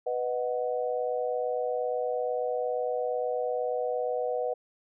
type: chord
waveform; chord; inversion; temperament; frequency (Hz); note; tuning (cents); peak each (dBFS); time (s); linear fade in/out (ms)
sine; B major; none; equal; 493.9 / 622.3 / 740; B4 / D#5 / F#5; 0 / 0 / 0; -29 / -33 / -34; 0.06-4.54; 10
effects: none